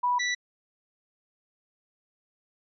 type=tone pair in turn; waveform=sine / sawtooth; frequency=982 / 1964 Hz; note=B5 / B6; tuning=-10 / -10 cents; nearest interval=octave; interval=1200 cents; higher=second; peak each=-22 dBFS; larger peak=neither; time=0.03-0.19 / 0.19-0.35 s; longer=neither; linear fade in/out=10 ms; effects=resampled to 16000 Hz